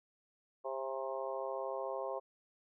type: harmonic tone with a mistuned harmonic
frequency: 133.2 Hz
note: C3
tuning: 31 cents sharp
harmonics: 3 / 4 / 5 / 6 / 7 / 8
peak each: -44 / -40 / -43 / -47 / -47 / -46 dBFS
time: 0.64-2.2 s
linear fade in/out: 20 ms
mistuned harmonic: 6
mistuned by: +34 cents
effects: none